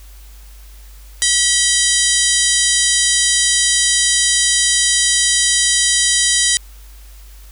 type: harmonic tone with a mistuned harmonic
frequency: 970 Hz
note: B5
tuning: 31 cents flat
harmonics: 2 / 3 / 4 / 5 / 6 / 7 / 8 / 9 / 10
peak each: -21 / -21 / -21 / -21 / -21 / -21 / -21 / -21 / -21 dBFS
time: 1.22-6.57 s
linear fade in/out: 0 ms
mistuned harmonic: 3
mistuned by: +130 cents
effects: added 50 Hz sine -36 dBFS peak until 7.51 s + white hiss -47 dBFS RMS until 7.51 s